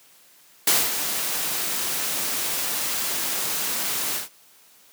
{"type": "noise with ADSR envelope", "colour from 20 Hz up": "white", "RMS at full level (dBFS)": -17, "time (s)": [0.67, 4.29], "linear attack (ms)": 5, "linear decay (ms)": 220, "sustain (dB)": -9, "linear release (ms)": 140, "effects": ["white hiss -54 dBFS RMS until 4.92 s", "high-pass 150 Hz 12 dB/octave"]}